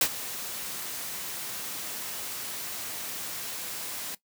white noise with ADSR envelope, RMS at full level -21 dBFS, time 0.01-4.15 s, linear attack 3 ms, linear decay 66 ms, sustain -15 dB, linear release 5 ms, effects noise-tail reverb RT60 0.1 s tail -17 dB re dry + high-pass 100 Hz 12 dB/octave

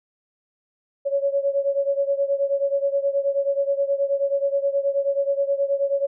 sine beating tone pair, 554.4 / 563.8 Hz, C#5 / C#5, 0 / +29 cents, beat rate 9.4 Hz, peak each -21 / -24 dBFS, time 1.05-6.07 s, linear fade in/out 20 ms, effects none

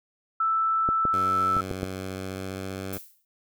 sine tone, 1321 Hz, E6, 3 cents sharp, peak -21 dBFS, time 0.4-1.61 s, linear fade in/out 5 ms
clicks, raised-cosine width 2 ms, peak -16 dBFS, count 5, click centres 0.889 / 1.053 / 1.567 / 1.712 / 1.831 s
10% pulse tone with pitch glide, 94.2 to 95.68 Hz, F#2 to G2, +32 to -41 cents, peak -24 dBFS, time 1.13-2.98 s, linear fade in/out 5 ms, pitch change +27 cents, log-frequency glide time 1.86-2.85 s
violet noise with exponential decay, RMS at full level -34 dBFS, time 2.93-3.25 s, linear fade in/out 2 ms, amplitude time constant 68 ms
effects none

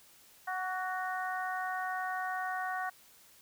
harmonic tone with a mistuned harmonic, 370.3 Hz, F#4, 1 cent sharp, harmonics 2 / 3 / 4 / 5, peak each -36 / -40 / -39 / -41 dBFS, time 0.47-2.9 s, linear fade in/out 10 ms, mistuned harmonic 3, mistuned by +22 cents, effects white hiss -60 dBFS RMS until 3.41 s

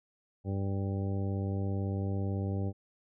harmonic tone, 98 Hz, G2, in tune, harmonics 1 / 2 / 3 / 4 / 5 / 6 / 8, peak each -31 / -37 / -41 / -43 / -45 / -47 / -49 dBFS, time 0.44-2.73 s, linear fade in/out 50 ms, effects none

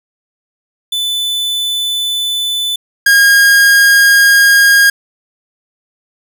45% pulse tone pair in turn, 3500 / 1626.7 Hz, A7 / G#6, -10 / -36 cents, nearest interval octave + minor second, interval 1326 cents, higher first, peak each -14 / -5 dBFS, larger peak second, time 0.92-2.76 / 3.06-4.9 s, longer neither, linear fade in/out 5 ms, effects none

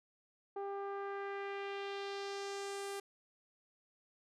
sawtooth tone with low-pass filter sweep, 397.6 Hz, G4, 25 cents sharp, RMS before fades -42 dBFS, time 0.56-3 s, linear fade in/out 5 ms, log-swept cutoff 840 to 11000 Hz, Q 1.6, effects none

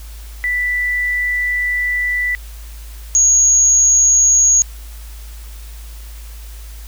sine tone pair in turn, 1975.5 / 6645 Hz, B6 / G#8, 0 / 0 cents, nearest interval octave + major sixth, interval 2100 cents, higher second, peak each -15 / -8 dBFS, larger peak second, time 0.44-2.35 / 3.15-4.62 s, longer first, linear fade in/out 0 ms, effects added 54 Hz sine -30 dBFS peak until 6.87 s + white hiss -42 dBFS RMS until 6.87 s

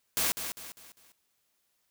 white noise with echo, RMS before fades -28 dBFS, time 0.17-0.32 s, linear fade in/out 0 ms, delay 200 ms, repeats 4, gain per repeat -8 dB, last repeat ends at 1.12 s, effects white hiss -75 dBFS RMS until 1.9 s

